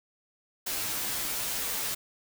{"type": "noise with comb filter", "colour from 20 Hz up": "white", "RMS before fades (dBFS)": -32, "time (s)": [0.66, 1.95], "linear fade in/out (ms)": 10, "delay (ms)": 12, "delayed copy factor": -0.85, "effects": []}